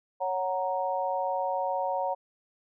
sine chord, F# major, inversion second, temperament equal, 554.4 / 740 / 932.3 Hz, C#5 / F#5 / A#5, 0 / 0 / 0 cents, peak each -31 dBFS, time 0.2-2.15 s, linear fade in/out 20 ms, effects none

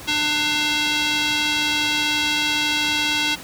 square tone with band-pass filter, 299 Hz, D4, 31 cents sharp, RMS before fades -21 dBFS, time 0.07-3.36 s, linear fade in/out 20 ms, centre 3400 Hz, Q 1.8, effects pink hiss -37 dBFS RMS until 3.43 s + high-pass 60 Hz 12 dB/octave

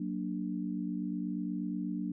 sine chord, Gb augmented, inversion none, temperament equal, 185 / 233.1 / 293.7 Hz, Gb3 / Bb3 / D4, 0 / 0 / 0 cents, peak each -36 / -38 / -37 dBFS, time 0-2.12 s, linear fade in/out 5 ms, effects none

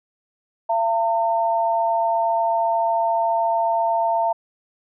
sine tone pair together, 678.5 / 907 Hz, E5 / A#5, +50 / -48 cents, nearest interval perfect fourth, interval 502 cents, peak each -20 dBFS, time 0.69-4.33 s, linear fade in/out 10 ms, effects none

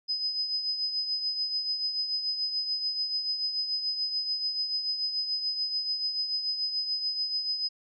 sine tone with tremolo, 5030 Hz, D#8, 18 cents sharp, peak -25 dBFS, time 0.08-7.69 s, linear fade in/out 20 ms, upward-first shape triangle, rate 6.9 Hz, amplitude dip 60%, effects none

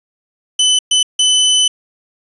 sawtooth tone bursts at uneven times, 3015 Hz, F#7, 32 cents sharp, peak -6 dBFS, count 3, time 0.59-0.79 / 0.91-1.03 / 1.19-1.68 s, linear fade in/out 5 ms, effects resampled to 24000 Hz + 7-bit

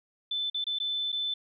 sine tone with dropouts, 3520 Hz, A7, in tune, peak -28 dBFS, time 0.31-1.34 s, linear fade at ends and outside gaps 5 ms, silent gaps 0.5-0.544 / 0.642-0.667 / 0.787-0.8 / 1.12-1.126 s, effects none

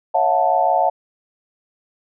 sine chord, F# minor seventh, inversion second, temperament equal with one note detuned, 554.4 / 659.3 / 725.2 / 880 Hz, C#5 / E5 / F#5 / A5, 0 / 0 / -35 / 0 cents, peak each -23 / -20 / -17 / -19 dBFS, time 0.14-0.9 s, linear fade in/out 10 ms, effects none

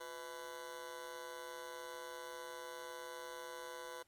20% pulse tone with amplitude modulation, 500 Hz, B4, 21 cents sharp, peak -37 dBFS, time 0-4.03 s, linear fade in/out 10 ms, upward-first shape sine, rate 145 Hz, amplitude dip 85%, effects pink hiss -75 dBFS RMS until 4.07 s + MP3 64 kbps

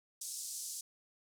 white band-pass noise, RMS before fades -43 dBFS, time 0.21-0.81 s, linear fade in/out 5 ms, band 5200 to 9900 Hz, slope 24 dB/octave, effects none

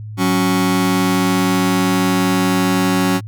sawtooth tone pair together, 184.81 / 277.2 Hz, F#3 / C#4, -2 / 0 cents, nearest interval perfect fifth, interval 702 cents, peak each -12 dBFS, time 0.17-3.21 s, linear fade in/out 50 ms, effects added 107 Hz sine -27 dBFS peak until 3.27 s

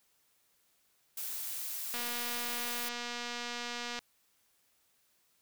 blue noise, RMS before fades -39 dBFS, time 1.17-2.89 s, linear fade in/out 5 ms
click train, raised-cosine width 0.2 ms, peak -22 dBFS, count 493, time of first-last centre 1.94-3.99 s, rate 240 Hz
effects white hiss -72 dBFS RMS until 5.41 s

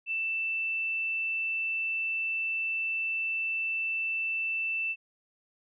sine tone, 2660 Hz, E7, 15 cents sharp, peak -28 dBFS, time 0.06-4.96 s, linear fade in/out 50 ms, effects none

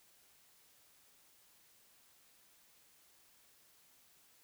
silence, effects white hiss -67 dBFS RMS until 4.43 s

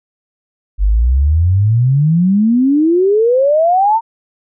sine exponential sweep, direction up, 46.75 to 932.3 Hz, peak -8 dBFS, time 0.78-4.01 s, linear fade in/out 50 ms, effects none

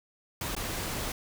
pink noise with dropouts, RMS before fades -34 dBFS, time 0.41-1.12 s, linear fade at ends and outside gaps 2 ms, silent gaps 0.551-0.565 s, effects none

